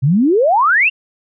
sine exponential sweep, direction up, 123.47 to 2858 Hz, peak -9 dBFS, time 0.02-0.9 s, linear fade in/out 20 ms, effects none

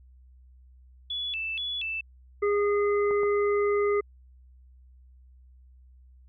sine tone with vibrato, 3005 Hz, F#7, 26 cents sharp, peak -29 dBFS, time 1.1-2.01 s, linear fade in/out 5 ms, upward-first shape square, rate 2.1 Hz, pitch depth 220 cents each way
harmonic tone, 410 Hz, G#4, 22 cents flat, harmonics 1 / 3 / 5, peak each -22 / -32 / -36 dBFS, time 2.42-4.01 s, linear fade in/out 10 ms
clicks, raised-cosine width 1 ms, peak -25 dBFS, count 2, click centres 3.11 / 3.233 s
effects added 63 Hz sine -51 dBFS peak until 6.28 s

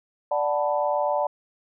sine chord, B minor seventh, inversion first, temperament equal, 587.3 / 740 / 880 / 987.8 Hz, D5 / F#5 / A5 / B5, 0 / 0 / 0 / 0 cents, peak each -24 / -28 / -27 / -30 dBFS, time 0.31-1.27 s, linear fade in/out 5 ms, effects none

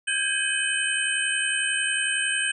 sine tone cluster, 1580 / 1651 / 2530 / 3039 / 8520 Hz, G6 / G#6 / D#7 / F#7 / C9, +13 / -11 / +28 / +46 / +30 cents, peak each -29 dBFS, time 0.07-2.52 s, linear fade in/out 10 ms, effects none

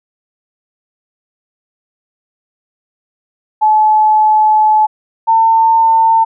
sine tone pair in turn, 860 / 900.6 Hz, A5 / A5, -40 / +40 cents, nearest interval minor second, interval 80 cents, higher second, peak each -6 dBFS, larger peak neither, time 3.61-4.87 / 5.27-6.25 s, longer first, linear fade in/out 20 ms, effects none

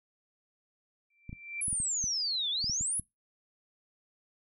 sine tone with exponential growth, 2349 Hz, D7, in tune, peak -33 dBFS, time 1.1-1.61 s, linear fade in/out 5 ms, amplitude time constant 110 ms
clicks, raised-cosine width 5 ms, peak -29 dBFS, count 10, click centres 1.294 / 1.329 / 1.682 / 1.729 / 1.802 / 2.041 / 2.643 / 2.697 / 2.81 / 2.996 s
sine exponential two-way sweep, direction down then up, 11000 to 3361 to 11000 Hz, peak -29 dBFS, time 1.61-3 s, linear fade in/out 5 ms, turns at 2.5 s
effects noise-tail reverb RT60 0.2 s tail -24 dB re dry

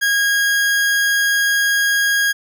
40% pulse tone, 1637 Hz, G#6, 25 cents flat, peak -13 dBFS, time 0.01-2.33 s, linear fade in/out 20 ms, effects none

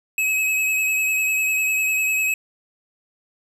square tone with vibrato, 2562 Hz, E7, 50 cents flat, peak -19 dBFS, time 0.18-2.34 s, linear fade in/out 2 ms, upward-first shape triangle, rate 10 Hz, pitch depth 28 cents each way, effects none

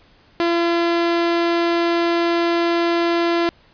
sawtooth tone, 340.3 Hz, F4, 45 cents flat, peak -12 dBFS, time 0.4-3.49 s, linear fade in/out 0 ms, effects pink hiss -53 dBFS RMS until 3.73 s + resampled to 11025 Hz

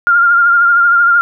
sine tone with vibrato, 1400 Hz, F6, 4 cents sharp, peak -6 dBFS, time 0.07-1.21 s, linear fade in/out 0 ms, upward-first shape triangle, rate 13 Hz, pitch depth 40 cents each way, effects none

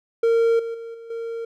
triangle tone with level steps, 460 Hz, A#4, 23 cents flat, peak -13 / -24 / -30 / -35 / -25 dBFS, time 0.23-1.45 s, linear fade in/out 5 ms, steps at 0.59 / 0.74 / 0.94 / 1.1 s, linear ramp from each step 5 ms, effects none

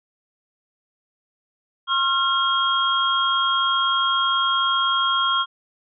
sine tone cluster, 1072 / 1378 / 3255 Hz, C6 / F6 / G#7, +42 / -24 / -36 cents, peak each -22 dBFS, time 1.87-5.46 s, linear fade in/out 50 ms, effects none

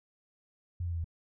sine tone with pitch steps, 87.9 / 85.99 / 84.12 / 82.3 Hz, F2 / F2 / E2 / E2, +12 / -26 / +36 / -2 cents, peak -31 dBFS, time 0.8-1.044 s, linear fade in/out 5 ms, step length 61 ms, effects none

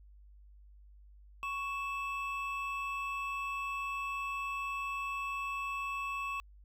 triangle tone pair together, 1108.5 / 2628 Hz, C#6 / E7, 0 / -6 cents, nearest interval octave + minor third, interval 1494 cents, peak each -35 / -37 dBFS, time 1.43-6.4 s, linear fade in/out 0 ms, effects added 50 Hz sine -54 dBFS peak until 6.64 s

